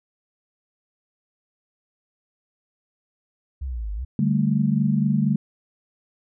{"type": "exponential two-way sweep", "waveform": "sine", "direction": "down then up", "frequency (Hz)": [71, 49, 71], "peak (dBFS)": -26, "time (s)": [3.61, 4.05], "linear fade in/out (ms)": 10, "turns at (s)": 3.93}
{"type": "chord", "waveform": "sine", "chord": "D suspended fourth", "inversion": "none", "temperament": "equal", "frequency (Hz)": [146.83, 196, 220], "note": ["D3", "G3", "A3"], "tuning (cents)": [0, 0, 0], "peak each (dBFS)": -22, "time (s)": [4.19, 5.36], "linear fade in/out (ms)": 2}
{"effects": []}